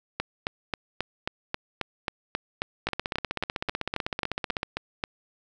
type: two click trains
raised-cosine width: 0.3 ms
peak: -12 / -11 dBFS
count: 29 / 19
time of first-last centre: 2.87-4.631 / 0.2-5.039 s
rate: 15.9 / 3.72 Hz
effects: none